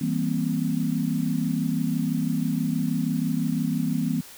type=chord; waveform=sine; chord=C dominant seventh; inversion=first; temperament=just; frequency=163.52 / 196.22 / 235.5 / 261.6 Hz; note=E3 / G3 / Bb3 / C4; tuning=-14 / +2 / +18 / 0 cents; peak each=-27 / -30 / -27 / -28 dBFS; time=0.01-4.21 s; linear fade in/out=5 ms; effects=white hiss -45 dBFS RMS until 4.37 s